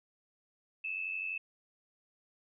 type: tone pair together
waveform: sine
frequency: 2545 / 2637 Hz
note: D#7 / E7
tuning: +39 / 0 cents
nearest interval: minor second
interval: 61 cents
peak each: -40 / -36 dBFS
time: 0.84-1.38 s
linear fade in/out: 5 ms
effects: none